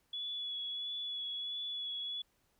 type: tone with vibrato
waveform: sine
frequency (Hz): 3400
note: G#7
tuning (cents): +40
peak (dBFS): -37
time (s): 0.13-2.22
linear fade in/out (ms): 5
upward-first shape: sine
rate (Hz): 1.5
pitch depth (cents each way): 18
effects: pink hiss -75 dBFS RMS until 2.59 s

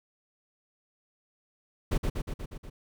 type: noise with echo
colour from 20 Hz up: brown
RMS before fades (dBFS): -25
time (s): 1.91-1.98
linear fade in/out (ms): 10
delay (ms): 120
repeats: 6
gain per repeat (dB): -3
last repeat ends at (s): 2.7
effects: none

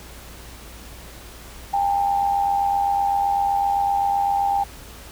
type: tone pair together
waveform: sine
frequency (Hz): 801 / 888.8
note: G5 / A5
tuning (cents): +37 / +17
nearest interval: major second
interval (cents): 180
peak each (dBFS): -18 / -27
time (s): 1.73-4.64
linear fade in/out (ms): 10
effects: added 58 Hz sine -42 dBFS peak until 5.11 s + pink hiss -42 dBFS RMS until 5.11 s

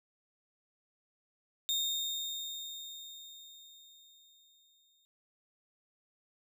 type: tone with exponential decay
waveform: 35% pulse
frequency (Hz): 3673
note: A#7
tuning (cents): -26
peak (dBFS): -27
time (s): 1.69-5.05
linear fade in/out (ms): 0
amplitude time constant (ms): 730
effects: none

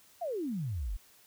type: exponential sweep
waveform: sine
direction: down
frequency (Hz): 740 to 39.83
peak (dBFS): -32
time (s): 0.21-0.97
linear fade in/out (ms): 10
effects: white hiss -61 dBFS RMS until 1.26 s

